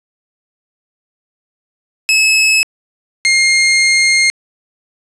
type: tone pair in turn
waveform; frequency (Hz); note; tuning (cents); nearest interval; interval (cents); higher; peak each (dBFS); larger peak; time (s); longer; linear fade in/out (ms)
sawtooth; 2588 / 2127; E7 / C7; -32 / +28; minor third; 340; first; -5; neither; 2.09-2.63 / 3.25-4.3; second; 0
effects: resampled to 22050 Hz + 7-bit